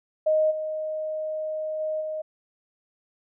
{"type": "tone with level steps", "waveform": "sine", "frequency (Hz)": 622.3, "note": "D#5", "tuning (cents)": 0, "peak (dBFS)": [-18, -27, -25, -28], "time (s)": [0.26, 2.22], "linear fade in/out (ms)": 10, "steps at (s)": [0.5, 1.79, 2], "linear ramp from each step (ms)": 20, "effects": []}